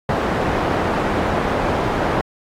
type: low-pass noise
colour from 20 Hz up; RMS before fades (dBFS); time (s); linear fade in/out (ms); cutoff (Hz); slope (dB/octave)
white; -20; 0.09-2.21; 2; 850; 12
effects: AAC 48 kbps

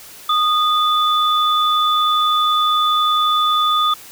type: tone pair together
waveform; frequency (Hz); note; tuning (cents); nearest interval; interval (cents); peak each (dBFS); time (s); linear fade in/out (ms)
sine; 1234 / 3490; D#6 / A7; -15 / -15; octave + tritone; 1800; -14 / -19; 0.29-3.94; 5
effects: white hiss -39 dBFS RMS until 4.11 s

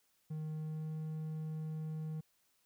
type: tone with pitch glide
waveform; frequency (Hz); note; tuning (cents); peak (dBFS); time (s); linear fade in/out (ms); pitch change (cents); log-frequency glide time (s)
triangle; 155.4 to 156.66; D#3 to D#3; -2 to +12; -36; 0.3-2.21; 10; +14; 0.54-0.94
effects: white hiss -75 dBFS RMS until 2.65 s

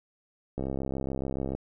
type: click train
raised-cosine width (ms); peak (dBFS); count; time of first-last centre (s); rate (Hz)
2; -19; 66; 0.58-1.55; 67
effects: none

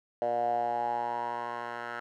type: tone with band-pass filter sweep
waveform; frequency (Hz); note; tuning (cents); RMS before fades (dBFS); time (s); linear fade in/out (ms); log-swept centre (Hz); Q
10% pulse; 119.1; A#2; +38; -32; 0.22-2; 0; 640 to 1300; 7.5
effects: none

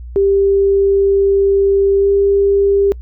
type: tone with pitch glide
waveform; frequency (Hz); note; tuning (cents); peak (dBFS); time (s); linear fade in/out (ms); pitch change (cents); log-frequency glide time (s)
sine; 394.7 to 398.1; G4 to G4; +12 to +27; -9; 0.16-2.92; 0; +15; 1.98-2.08
effects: noise-tail reverb RT60 0.1 s tail -25 dB re dry + added 60 Hz sine -27 dBFS peak until 3.01 s

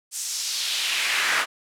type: noise with high-pass filter sweep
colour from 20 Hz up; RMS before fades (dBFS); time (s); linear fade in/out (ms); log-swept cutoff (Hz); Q
brown; -25; 0.11-1.46; 50; 7700 to 1400; 1.7
effects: low-pass 12000 Hz 12 dB/octave

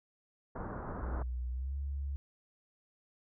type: low-pass noise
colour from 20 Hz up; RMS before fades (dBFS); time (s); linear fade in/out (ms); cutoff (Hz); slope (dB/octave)
pink; -41; 0.55-1.23; 10; 1500; 48
type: tone with pitch glide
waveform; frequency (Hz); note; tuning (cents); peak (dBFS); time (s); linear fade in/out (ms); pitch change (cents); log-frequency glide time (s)
sine; 61.74 to 69.7; B1 to C#2; 0 to +10; -34; 1.02-2.16; 0; +210; 1.51-1.76
effects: none

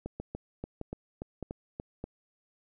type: two click trains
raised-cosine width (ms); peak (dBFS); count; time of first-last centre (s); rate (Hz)
2; -23 / -23; 4 / 7; 0.2-2.04 / 0.06-1.799; 1.63 / 3.45
effects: none

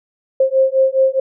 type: beating tone pair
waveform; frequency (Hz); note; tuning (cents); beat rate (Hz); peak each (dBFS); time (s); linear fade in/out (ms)
sine; 528 / 532.8; C5 / C5; +16 / +31; 4.8; -14; 0.4-1.2; 5
effects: none

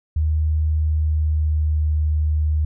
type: tone with pitch glide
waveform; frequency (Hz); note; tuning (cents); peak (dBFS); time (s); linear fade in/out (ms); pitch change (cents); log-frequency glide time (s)
sine; 77.5 to 76.52; D#2 to D#2; -6 to -28; -16; 0.16-2.65; 5; -22; 0.75-1.9
effects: none

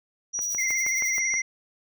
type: tone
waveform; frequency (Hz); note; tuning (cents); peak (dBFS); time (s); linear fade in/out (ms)
sine; 5800; F#8; -35; -26; 0.33-1.42; 20
type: click train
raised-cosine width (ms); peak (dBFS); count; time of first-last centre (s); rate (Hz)
0.5; -23; 7; 0.39-1.339; 6.32
type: noise with tremolo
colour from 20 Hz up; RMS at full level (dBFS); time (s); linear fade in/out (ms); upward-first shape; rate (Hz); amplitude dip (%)
violet; -37; 0.41-1.2; 10; triangle; 11; 95
type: tone with vibrato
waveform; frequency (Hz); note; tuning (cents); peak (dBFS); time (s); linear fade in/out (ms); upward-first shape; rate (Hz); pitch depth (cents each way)
sine; 2093; C7; 0; -25; 0.58-1.42; 5; sine; 18; 40
effects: none

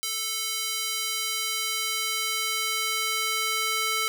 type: tone with high-pass filter sweep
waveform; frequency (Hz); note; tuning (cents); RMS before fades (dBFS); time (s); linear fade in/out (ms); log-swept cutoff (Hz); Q
square; 440; A4; 0; -28; 0.03-4.08; 0; 3600 to 1600; 0.8
effects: none

